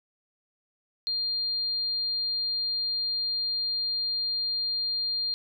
sine tone, 4200 Hz, C8, 6 cents sharp, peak -26 dBFS, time 1.07-5.34 s, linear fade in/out 0 ms, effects none

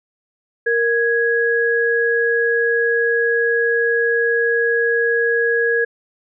sine tone pair together, 466.2 / 1661.3 Hz, A#4 / G#6, 0 / 0 cents, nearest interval octave + minor seventh, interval 2200 cents, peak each -17 dBFS, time 0.66-5.85 s, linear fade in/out 10 ms, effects none

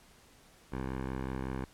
10% pulse tone with low-pass filter, 65.41 Hz, C2, in tune, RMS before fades -37 dBFS, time 0.72-1.65 s, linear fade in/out 5 ms, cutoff 1700 Hz, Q 0.96, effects pink hiss -60 dBFS RMS until 1.73 s + low-pass 12000 Hz 12 dB/octave

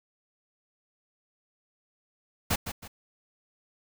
pink noise with echo, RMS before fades -26 dBFS, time 2.5-2.56 s, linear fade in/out 10 ms, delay 160 ms, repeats 2, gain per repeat -9 dB, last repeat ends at 2.88 s, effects none

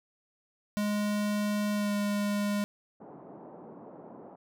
square tone with pitch glide, 207.7 to 205 Hz, G#3 to G#3, 0 to -22 cents, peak -28 dBFS, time 0.77-2.64 s, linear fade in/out 0 ms, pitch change -22 cents, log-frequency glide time 1.73-1.93 s
pink band-pass noise, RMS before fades -48 dBFS, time 3-4.36 s, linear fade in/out 10 ms, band 180 to 890 Hz, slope 24 dB/octave
effects none

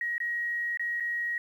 sine tone with dropouts, 1894 Hz, A#6, 27 cents sharp, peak -28 dBFS, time 0.01-1.38 s, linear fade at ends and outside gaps 2 ms, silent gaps 0.181-0.202 / 0.773-0.795 / 1-1.005 s, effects 10-bit

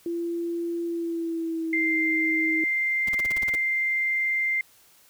sine tone with pitch glide, 340 to 319.1 Hz, F4 to D#4, -46 to +44 cents, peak -26 dBFS, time 0.06-2.64 s, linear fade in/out 2 ms, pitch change -110 cents, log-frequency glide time 0.84-2.01 s
sine tone, 2093 Hz, C7, in tune, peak -22 dBFS, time 1.73-4.61 s, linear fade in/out 2 ms
pink noise bursts, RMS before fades -36 dBFS, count 9, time 3.07-3.555 s, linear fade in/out 5 ms, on 21 ms, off 37 ms
effects white hiss -57 dBFS RMS until 5.09 s

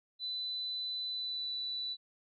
sine tone with pitch glide, 4000 to 3968 Hz, B7 to B7, +21 to +7 cents, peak -35 dBFS, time 0.19-1.97 s, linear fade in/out 50 ms, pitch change -14 cents, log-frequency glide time 1.1-1.52 s, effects none

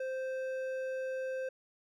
sine tone with hard clipping, 522 Hz, C5, 4 cents flat, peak -36 dBFS, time 0-1.49 s, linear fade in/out 5 ms, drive 8 dB, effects none

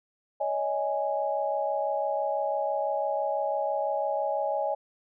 sine tone cluster, 566 / 632 / 829 Hz, C#5 / D#5 / G#5, +36 / +27 / -3 cents, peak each -30 dBFS, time 0.4-4.75 s, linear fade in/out 10 ms, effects none

